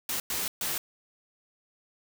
white noise bursts at uneven times, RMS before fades -31 dBFS, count 3, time 0.09-0.2 / 0.3-0.48 / 0.61-0.78 s, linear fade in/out 2 ms, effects none

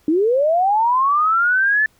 sine linear sweep, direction up, 293.7 to 1760 Hz, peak -13 dBFS, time 0.08-1.86 s, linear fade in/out 2 ms, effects pink hiss -58 dBFS RMS until 1.99 s

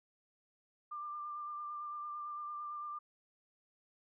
sine tone with vibrato, 1190 Hz, D6, 22 cents sharp, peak -40 dBFS, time 0.91-2.99 s, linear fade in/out 10 ms, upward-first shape sine, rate 8.9 Hz, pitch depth 20 cents each way, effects none

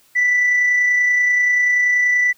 sine tone with amplitude modulation, 1975.5 Hz, B6, in tune, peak -10 dBFS, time 0.15-2.33 s, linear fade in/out 20 ms, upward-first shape sine, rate 30.4 Hz, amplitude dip 30%, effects tanh soft clip ceiling -10 dBFS + white hiss -55 dBFS RMS until 2.37 s

